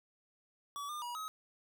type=tone with pitch steps; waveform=square; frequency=1142 / 1204 / 963 / 1271 Hz; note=D6 / D6 / B5 / D#6; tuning=-49 / +43 / -44 / +36 cents; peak=-40 dBFS; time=0.76-1.28 s; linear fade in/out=0 ms; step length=130 ms; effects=none